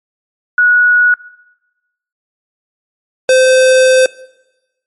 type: tone pair in turn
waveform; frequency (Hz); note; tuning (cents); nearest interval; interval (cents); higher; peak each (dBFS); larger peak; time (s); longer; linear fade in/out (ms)
sine / square; 1462 / 516.9; F#6 / C5; -21 / -21; octave + tritone; 1800; first; -6; neither; 0.58-1.14 / 3.29-4.06; second; 2
effects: noise-tail reverb RT60 1.0 s tail -21 dB re dry + MP3 48 kbps